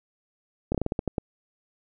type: slowing click train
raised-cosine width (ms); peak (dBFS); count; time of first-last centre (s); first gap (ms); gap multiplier
2; -12; 9; 0.72-1.182; 26; 1.22
effects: none